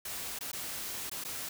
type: noise with dropouts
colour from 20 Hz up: white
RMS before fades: -39 dBFS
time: 0.05-1.49 s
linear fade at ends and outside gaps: 5 ms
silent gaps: 0.389-0.408 / 0.517-0.53 / 1.097-1.114 / 1.24-1.248 s
effects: none